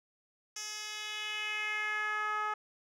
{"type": "tone with band-pass filter sweep", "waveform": "10% pulse", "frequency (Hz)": 424.3, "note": "G#4", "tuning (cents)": 37, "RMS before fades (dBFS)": -36, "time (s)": [0.56, 2.54], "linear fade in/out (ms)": 5, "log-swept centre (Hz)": [5800, 1100], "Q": 2.5, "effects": []}